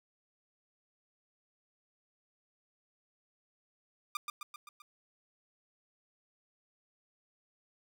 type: tone with echo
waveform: sawtooth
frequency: 1200 Hz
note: D6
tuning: 37 cents sharp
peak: -29 dBFS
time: 4.15-4.17 s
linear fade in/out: 2 ms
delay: 130 ms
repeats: 5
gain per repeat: -4 dB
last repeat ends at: 4.82 s
effects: none